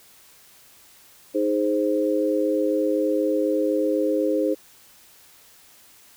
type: chord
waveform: sine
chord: Ab major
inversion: second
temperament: equal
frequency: 311.1 / 415.3 / 523.3 Hz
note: Eb4 / Ab4 / C5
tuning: 0 / 0 / 0 cents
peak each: -23 / -25 / -23 dBFS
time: 1.34-4.55 s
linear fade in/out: 20 ms
effects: white hiss -52 dBFS RMS until 6.16 s